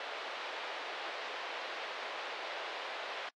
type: band-pass noise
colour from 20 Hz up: pink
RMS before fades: -42 dBFS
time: 0-3.29 s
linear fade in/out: 2 ms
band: 510 to 3800 Hz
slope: 24 dB/octave
effects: noise-tail reverb RT60 0.1 s tail -26 dB re dry + AAC 64 kbps